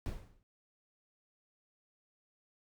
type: noise with exponential decay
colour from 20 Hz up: brown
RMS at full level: -34 dBFS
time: 0.06-0.43 s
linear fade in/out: 0 ms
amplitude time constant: 79 ms
effects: none